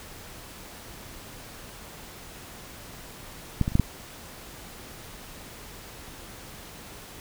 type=clicks; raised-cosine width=5 ms; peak=-9 / -14 / -26 / -8 / -6 dBFS; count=5; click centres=3.613 / 3.679 / 3.72 / 3.754 / 3.797 s; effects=pink hiss -44 dBFS RMS until 7.2 s